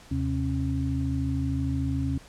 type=tone cluster; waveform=sine; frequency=77.3 / 130.5 / 271.5 Hz; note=D#2 / C3 / C#4; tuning=-11 / -4 / -36 cents; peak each=-29 dBFS; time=0.11-2.18 s; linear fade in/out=5 ms; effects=pink hiss -51 dBFS RMS until 2.28 s + low-pass 9000 Hz 12 dB/octave